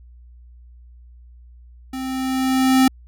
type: tone with level ramp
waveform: square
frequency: 261.6 Hz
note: C4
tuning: in tune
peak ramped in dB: -27 to -11 dBFS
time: 1.93-2.88 s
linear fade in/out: 5 ms
effects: added 60 Hz sine -42 dBFS peak until 3.07 s